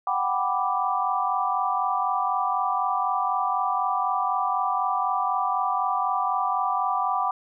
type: chord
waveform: sine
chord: G major seventh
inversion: third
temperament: equal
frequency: 740 / 784 / 987.8 / 1174.7 Hz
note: F#5 / G5 / B5 / D6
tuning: 0 / 0 / 0 / 0 cents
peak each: -28 / -28 / -28 / -26 dBFS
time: 0.07-7.31 s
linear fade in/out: 2 ms
effects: none